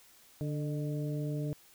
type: harmonic tone with a mistuned harmonic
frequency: 147.3 Hz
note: D3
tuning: 6 cents sharp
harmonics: 1 / 2 / 3 / 4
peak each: -33 / -39 / -43 / -45 dBFS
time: 0.41-1.53 s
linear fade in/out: 0 ms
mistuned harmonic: 4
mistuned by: +51 cents
effects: white hiss -60 dBFS RMS until 1.74 s